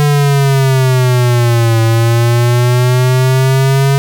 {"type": "exponential two-way sweep", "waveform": "square", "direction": "down then up", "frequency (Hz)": [147.6, 113, 138.7], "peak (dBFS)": -8, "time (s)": [0, 3.98], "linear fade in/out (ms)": 0, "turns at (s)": 1.81, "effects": []}